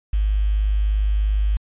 sine tone with quantisation, 51.5 Hz, G#1, 14 cents flat, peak -16 dBFS, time 0.13-1.57 s, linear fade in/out 5 ms, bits 7, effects resampled to 8000 Hz

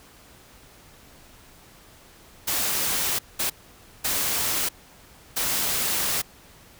white noise bursts at uneven times, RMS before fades -25 dBFS, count 4, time 2.47-3.19 / 3.39-3.5 / 4.04-4.69 / 5.36-6.22 s, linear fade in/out 10 ms, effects pink hiss -51 dBFS RMS until 6.79 s

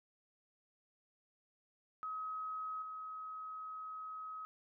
sine tone with level steps, 1272 Hz, D#6, 38 cents sharp, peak -39 / -43 dBFS, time 2.03-4.45 s, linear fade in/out 0 ms, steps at 2.82 s, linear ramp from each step 2 ms, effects none

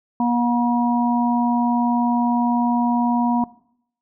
harmonic tone, 239.9 Hz, A#3, 50 cents sharp, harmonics 1 / 3 / 4, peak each -18 / -25 / -22 dBFS, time 0.2-3.44 s, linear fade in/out 2 ms, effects noise-tail reverb RT60 0.7 s tail -20 dB re dry

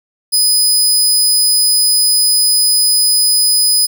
20% pulse tone, 5000 Hz, D#8, 8 cents sharp, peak -3 dBFS, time 0.32-3.87 s, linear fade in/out 20 ms, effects none

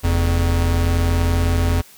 square tone pair together, 44.76 / 85.3 Hz, F1 / F2, +43 / -40 cents, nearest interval major seventh, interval 1117 cents, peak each -21 / -17 dBFS, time 0.03-1.82 s, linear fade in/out 20 ms, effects white hiss -46 dBFS RMS until 1.97 s

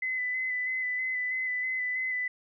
sine tone with vibrato, 2016 Hz, B6, 35 cents sharp, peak -28 dBFS, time 0.02-2.28 s, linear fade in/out 5 ms, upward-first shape square, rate 3.1 Hz, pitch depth 17 cents each way, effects none

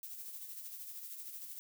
violet noise with tremolo, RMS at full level -45 dBFS, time 0.03-1.59 s, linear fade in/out 0 ms, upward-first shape sine, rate 13 Hz, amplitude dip 45%, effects none

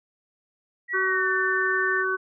sine tone with pitch glide, 1928 to 1788.5 Hz, B6 to A6, -42 to +28 cents, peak -25 dBFS, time 0.88-2.05 s, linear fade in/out 50 ms, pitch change -130 cents, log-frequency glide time 1.01-1.27 s
harmonic tone, 377.3 Hz, F#4, 34 cents sharp, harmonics 1 / 3 / 4, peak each -28 / -29 / -25 dBFS, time 0.93-2.17 s, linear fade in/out 20 ms
effects none

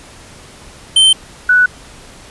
square / sine tone pair in turn, 3103 / 1481.4 Hz, G7 / F#6, -18 / +2 cents, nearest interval octave + minor second, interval 1280 cents, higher first, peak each -6 dBFS, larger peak neither, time 0.96-1.13 / 1.49-1.66 s, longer neither, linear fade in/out 5 ms, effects pink hiss -38 dBFS RMS until 2.3 s + resampled to 24000 Hz

